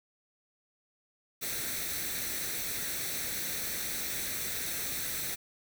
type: noise with comb filter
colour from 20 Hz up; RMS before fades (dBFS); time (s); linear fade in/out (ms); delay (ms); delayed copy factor
white; -35; 1.41-5.36; 20; 0.5; +0.6
effects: none